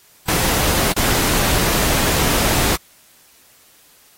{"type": "noise with dropouts", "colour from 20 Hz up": "pink", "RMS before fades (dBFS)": -18, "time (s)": [0.28, 2.76], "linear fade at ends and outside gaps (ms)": 5, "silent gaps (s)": [0.924, 0.963], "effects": ["white hiss -51 dBFS RMS until 4.17 s", "AAC 48 kbps"]}